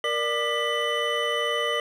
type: tone cluster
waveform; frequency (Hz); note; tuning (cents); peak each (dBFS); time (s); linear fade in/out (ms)
triangle; 469.6 / 592 / 1197 / 1972 / 3002; A#4 / D5 / D6 / B6 / F#7; +13 / +14 / +33 / -3 / +24; -28; 0.04-1.8; 2
effects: none